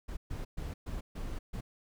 brown noise bursts at uneven times, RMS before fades -38 dBFS, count 6, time 0.08-0.17 / 0.3-0.45 / 0.57-0.74 / 0.86-1.01 / 1.15-1.39 / 1.53-1.61 s, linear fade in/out 10 ms, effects none

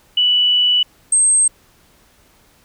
sine tone pair in turn, 2960 / 8372 Hz, F#7 / C9, 0 / 0 cents, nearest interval octave + tritone, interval 1800 cents, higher second, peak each -11 / -10 dBFS, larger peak second, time 0.17-0.83 / 1.12-1.48 s, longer first, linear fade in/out 5 ms, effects pink hiss -53 dBFS RMS until 2.64 s

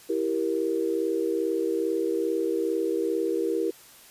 sine chord, E diminished, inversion none, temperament equal with one note detuned, 329.6 / 392 / 469.7 Hz, E4 / G4 / Bb4, 0 / 0 / +13 cents, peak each -28 dBFS, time 0.09-3.71 s, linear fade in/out 10 ms, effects white hiss -51 dBFS RMS until 4.1 s + resampled to 32000 Hz

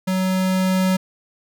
square tone with level ramp, 187 Hz, F#3, 19 cents sharp, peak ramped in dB -19 to -16 dBFS, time 0.07-0.97 s, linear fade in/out 10 ms, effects none

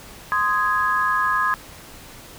sine chord, Ab major, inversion first, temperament just, 1038.3 / 1245.9 / 1661.2 Hz, C6 / Eb6 / Ab6, -14 / +2 / 0 cents, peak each -22 dBFS, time 0.32-1.54 s, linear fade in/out 0 ms, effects pink hiss -42 dBFS RMS until 2.38 s

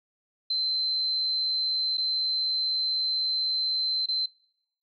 sine tone with dropouts, 4088 Hz, C8, 41 cents flat, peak -24 dBFS, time 0.5-4.26 s, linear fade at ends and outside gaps 5 ms, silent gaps 1.973-1.979 / 4.06-4.085 s, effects noise-tail reverb RT60 0.8 s tail -24 dB re dry

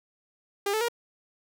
sawtooth tone with pitch steps, 402.3 / 436.2 / 472.9 Hz, G4 / A4 / A#4, +45 / -15 / +25 cents, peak -21 dBFS, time 0.66-0.885 s, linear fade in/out 5 ms, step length 75 ms, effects none

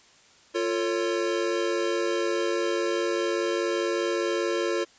square chord, F augmented, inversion none, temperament equal with one note detuned, 349.2 / 449.5 / 554.4 Hz, F4 / A4 / C#5, 0 / +37 / 0 cents, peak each -28 / -30 / -31 dBFS, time 0.54-4.85 s, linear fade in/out 20 ms, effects white hiss -56 dBFS RMS until 4.98 s + resampled to 16000 Hz

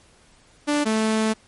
sawtooth tone pair in turn, 293.7 / 219.1 Hz, D4 / A3, 0 / -7 cents, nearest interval perfect fourth, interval 507 cents, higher first, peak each -15 dBFS, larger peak neither, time 0.67-0.85 / 0.85-1.34 s, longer second, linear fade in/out 20 ms, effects pink hiss -55 dBFS RMS until 1.47 s + MP3 48 kbps

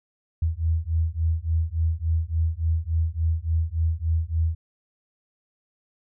sine beating tone pair, 79.8 / 83.3 Hz, D#2 / E2, +44 / +19 cents, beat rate 3.5 Hz, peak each -24 dBFS, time 0.42-4.55 s, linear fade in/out 5 ms, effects none

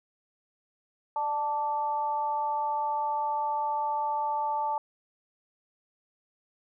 sine tone with amplitude modulation, 880 Hz, A5, in tune, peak -23 dBFS, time 1.16-4.78 s, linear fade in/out 2 ms, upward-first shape sine, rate 285 Hz, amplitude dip 70%, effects none

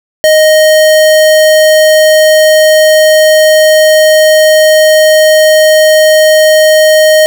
square tone, 622 Hz, D#5, 1 cent flat, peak -3 dBFS, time 0.24-7.26 s, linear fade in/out 0 ms, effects 7-bit

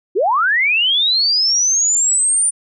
sine linear sweep, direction up, 320 to 9280 Hz, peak -12 dBFS, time 0.15-2.51 s, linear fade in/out 20 ms, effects none

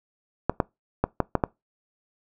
clicks, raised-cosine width 1 ms, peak -6 dBFS, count 6, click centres 0.496 / 0.602 / 1.04 / 1.203 / 1.353 / 1.438 s, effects noise-tail reverb RT60 0.2 s tail -23 dB re dry

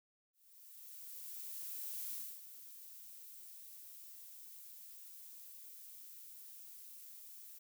violet noise with ADSR envelope, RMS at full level -43 dBFS, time 0.33-7.59 s, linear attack 1800 ms, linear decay 260 ms, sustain -11 dB, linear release 12 ms, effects none

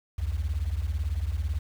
sine beating tone pair, 65 / 83 Hz, C2 / E2, -11 / +12 cents, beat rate 18 Hz, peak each -28 dBFS, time 0.18-1.59 s, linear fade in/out 10 ms, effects tanh soft clip ceiling -20 dBFS + 8-bit

